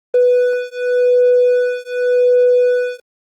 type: beating tone pair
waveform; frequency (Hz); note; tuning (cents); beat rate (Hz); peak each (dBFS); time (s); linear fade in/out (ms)
triangle; 493.9 / 494.78; B4 / B4; 0 / +3; 0.88; -11; 0.14-3; 5
effects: tanh soft clip ceiling -4 dBFS + Opus 24 kbps